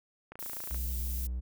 click train, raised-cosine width 0.5 ms, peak -30 dBFS, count 13, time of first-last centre 0.32-0.746 s, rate 28.2 Hz
violet noise, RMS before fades -40 dBFS, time 0.39-1.27 s, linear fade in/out 5 ms
triangle tone with vibrato, 61.74 Hz, B1, in tune, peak -30 dBFS, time 0.7-1.41 s, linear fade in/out 20 ms, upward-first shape triangle, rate 19 Hz, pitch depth 10 cents each way
effects none

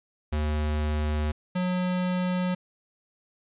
square tone pair in turn, 75.7 / 181.51 Hz, D#2 / F#3, -47 / -33 cents, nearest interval octave + minor third, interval 1514 cents, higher second, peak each -25 dBFS, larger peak neither, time 0.32-1.32 / 1.55-2.55 s, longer neither, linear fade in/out 10 ms, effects resampled to 8000 Hz + 10-bit

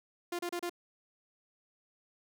sawtooth tone bursts, 349.2 Hz, F4, in tune, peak -30 dBFS, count 4, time 0.32-0.696 s, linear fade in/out 5 ms, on 70 ms, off 32 ms, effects none

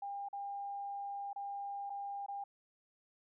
sine tone with dropouts, 802 Hz, G5, 39 cents sharp, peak -39 dBFS, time 0.02-2.44 s, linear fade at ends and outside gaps 5 ms, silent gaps 0.287-0.329 / 1.331-1.36 / 1.897-1.901 / 2.263-2.283 s, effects none

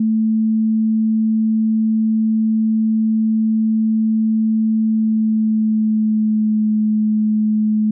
sine tone with pitch glide, 220 to 214.6 Hz, A3 to A3, 0 to -43 cents, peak -13 dBFS, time 0-7.91 s, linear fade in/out 5 ms, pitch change -43 cents, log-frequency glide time 4.83-6.7 s, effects none

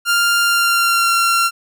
sawtooth tone with pitch glide, 1396.9 to 1370.5 Hz, F6 to F6, 0 to -33 cents, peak -9 dBFS, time 0.05-1.51 s, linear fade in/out 50 ms, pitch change -33 cents, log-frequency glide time 0.42-1.13 s, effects none

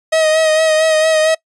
45% pulse tone with vibrato, 631 Hz, D#5, 24 cents sharp, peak -10 dBFS, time 0.12-1.35 s, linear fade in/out 10 ms, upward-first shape sine, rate 4.4 Hz, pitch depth 30 cents each way, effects noise-tail reverb RT60 0.1 s tail -23 dB re dry + resampled to 24000 Hz

